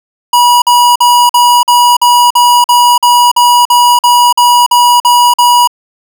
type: tone bursts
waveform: square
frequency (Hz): 969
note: B5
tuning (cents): -33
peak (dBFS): -4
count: 16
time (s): 0.33-5.675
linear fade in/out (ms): 5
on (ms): 290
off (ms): 47
effects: none